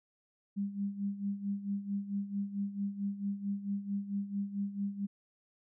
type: tone with tremolo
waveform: sine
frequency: 200.2 Hz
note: G3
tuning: 37 cents sharp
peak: -30 dBFS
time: 0.56-5.07 s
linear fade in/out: 20 ms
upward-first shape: sine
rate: 4.5 Hz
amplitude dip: 75%
effects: none